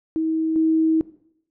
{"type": "tone pair in turn", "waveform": "sine", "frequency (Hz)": [320, 320], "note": ["D#4", "D#4"], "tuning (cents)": [49, 49], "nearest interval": "unison", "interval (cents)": 0, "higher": "neither", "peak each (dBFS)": [-19, -15], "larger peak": "second", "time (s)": [[0.16, 0.56], [0.56, 1.01]], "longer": "second", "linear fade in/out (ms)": 0, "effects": ["noise-tail reverb RT60 0.7 s tail -18 dB re dry"]}